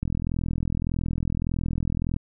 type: click train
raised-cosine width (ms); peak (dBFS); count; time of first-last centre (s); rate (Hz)
5; -14; 90; 0.03-2.164; 41.7
effects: none